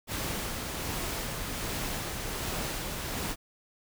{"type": "noise with tremolo", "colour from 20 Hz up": "pink", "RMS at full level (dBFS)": -33, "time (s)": [0.07, 3.36], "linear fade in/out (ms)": 50, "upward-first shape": "sine", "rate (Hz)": 1.3, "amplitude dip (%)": 30, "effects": []}